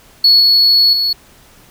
triangle tone with level steps, 4386 Hz, C#8, 19 cents flat, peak -3 / -5 / -11 dBFS, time 0.24-1.13 s, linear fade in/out 5 ms, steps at 0.4 / 0.93 s, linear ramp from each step 2 ms, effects tanh soft clip ceiling -1 dBFS + pink hiss -45 dBFS RMS until 1.7 s

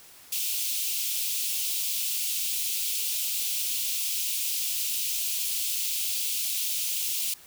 white high-pass noise, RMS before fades -29 dBFS, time 0.32-7.34 s, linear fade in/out 5 ms, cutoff 2500 Hz, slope 48 dB/octave, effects white hiss -51 dBFS RMS until 7.46 s

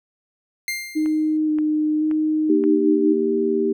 sawtooth tone with exponential decay, 2100 Hz, C7, 6 cents sharp, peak -19 dBFS, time 0.68-1.37 s, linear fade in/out 1 ms, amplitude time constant 150 ms
sine tone with vibrato, 307.8 Hz, D#4, 19 cents flat, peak -17 dBFS, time 0.95-3.14 s, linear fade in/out 20 ms, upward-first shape square, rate 0.94 Hz, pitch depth 11 cents each way
click train, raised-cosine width 0.5 ms, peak -23 dBFS, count 4, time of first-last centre 1.06-2.639 s, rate 1.9 Hz
sine chord, Eb major, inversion second, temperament equal, 233.1 / 311.1 / 392 Hz, Bb3 / Eb4 / G4, 0 / 0 / 0 cents, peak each -24 / -24 / -19 dBFS, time 2.49-3.73 s, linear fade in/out 10 ms
effects none

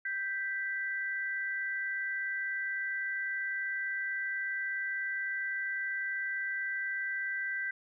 sine tone pair together, 1568 / 1975.6 Hz, G6 / B6, 0 / 0 cents, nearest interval major third, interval 400 cents, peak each -34 / -36 dBFS, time 0.05-7.71 s, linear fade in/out 5 ms, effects none

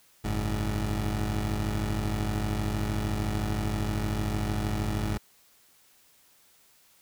20% pulse tone pair together, 46.3 / 105.7 Hz, F#1 / G#2, +2 / +31 cents, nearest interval octave + major second, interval 1429 cents, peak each -25 dBFS, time 0.24-5.18 s, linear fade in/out 10 ms, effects white hiss -61 dBFS RMS until 7.01 s

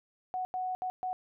sine tone bursts at uneven times, 740 Hz, F#5, in tune, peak -31 dBFS, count 4, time 0.34-0.45 / 0.54-0.75 / 0.82-0.9 / 1.03-1.13 s, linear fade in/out 0 ms, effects none

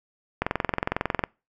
click train, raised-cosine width 0.5 ms, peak -8 dBFS, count 19, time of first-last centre 0.42-1.238 s, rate 22 Hz, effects noise-tail reverb RT60 0.3 s tail -26 dB re dry

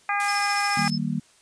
harmonic tone, 406.1 Hz, G#4, 39 cents flat, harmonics 2 / 3 / 4 / 5 / 6, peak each -26 / -28 / -29 / -30 / -31 dBFS, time 0.09-0.88 s, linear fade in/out 2 ms
blue noise, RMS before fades -30 dBFS, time 0.2-0.9 s, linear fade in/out 0 ms
sine tone with tremolo, 5230 Hz, E8, 15 cents flat, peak -27 dBFS, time 0.28-0.98 s, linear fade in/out 2 ms, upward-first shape sine, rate 14 Hz, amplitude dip 70%
sine chord, Eb major, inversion none, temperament just, 155.56 / 194.45 / 233.3 Hz, Eb3 / G3 / Bb3, 0 / -14 / +2 cents, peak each -28 dBFS, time 0.77-1.2 s, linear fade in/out 5 ms
effects white hiss -57 dBFS RMS until 1.41 s + resampled to 22050 Hz

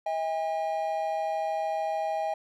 triangle tone pair together, 641.3 / 808 Hz, E5 / G#5, -48 / -48 cents, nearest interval major third, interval 400 cents, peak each -28 dBFS, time 0.06-2.34 s, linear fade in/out 5 ms, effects none

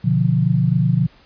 sine chord, B diminished, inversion none, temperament equal, 123.47 / 146.83 / 174.61 Hz, B2 / D3 / F3, 0 / 0 / 0 cents, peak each -18 dBFS, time 0.04-1.07 s, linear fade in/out 10 ms, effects pink hiss -51 dBFS RMS until 1.25 s + resampled to 11025 Hz

